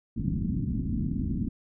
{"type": "low-pass noise", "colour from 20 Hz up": "white", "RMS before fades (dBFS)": -29, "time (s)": [0.16, 1.49], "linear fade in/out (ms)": 10, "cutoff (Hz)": 270, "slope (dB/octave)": 48, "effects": []}